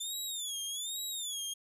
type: tone with vibrato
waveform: 20% pulse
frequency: 3520 Hz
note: A7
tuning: in tune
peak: -30 dBFS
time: 0-1.54 s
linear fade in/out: 10 ms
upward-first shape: sine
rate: 1.2 Hz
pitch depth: 160 cents each way
effects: none